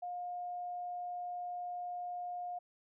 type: tone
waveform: sine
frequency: 712 Hz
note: F5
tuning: 33 cents sharp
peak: -38 dBFS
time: 0.02-2.59 s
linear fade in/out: 10 ms
effects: none